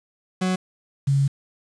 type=tone pair in turn; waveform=40% pulse / sine; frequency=185 / 138.59 Hz; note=F#3 / C#3; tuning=0 / 0 cents; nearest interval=perfect fourth; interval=500 cents; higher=first; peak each=-19 / -16 dBFS; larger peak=second; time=0.41-0.56 / 1.07-1.28 s; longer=second; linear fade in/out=10 ms; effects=resampled to 22050 Hz + 7-bit